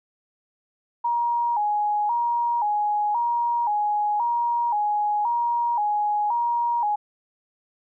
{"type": "tone with vibrato", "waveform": "sine", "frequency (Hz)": 889, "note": "A5", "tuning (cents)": 18, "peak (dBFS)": -20, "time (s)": [1.04, 6.96], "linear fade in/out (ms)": 10, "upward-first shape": "square", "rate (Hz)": 0.95, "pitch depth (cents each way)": 110, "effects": []}